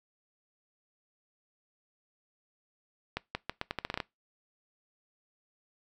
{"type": "accelerating click train", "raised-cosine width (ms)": 0.3, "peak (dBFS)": -16, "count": 11, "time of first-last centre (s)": [3.17, 4.002], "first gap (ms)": 180, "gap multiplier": 0.81, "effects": ["noise-tail reverb RT60 0.2 s tail -22 dB re dry"]}